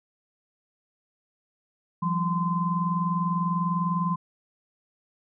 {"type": "tone cluster", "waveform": "sine", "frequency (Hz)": [170, 190, 1031], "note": ["F3", "F#3", "C6"], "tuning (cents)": [-46, 46, -26], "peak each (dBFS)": [-26, -31, -27], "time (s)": [2.02, 4.16], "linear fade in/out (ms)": 10, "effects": []}